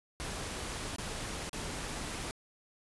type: noise with dropouts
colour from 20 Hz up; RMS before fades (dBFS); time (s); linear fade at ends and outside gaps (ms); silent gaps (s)
pink; -39; 0.2-2.31; 0; 0.961-0.984 / 1.494-1.531
effects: resampled to 24000 Hz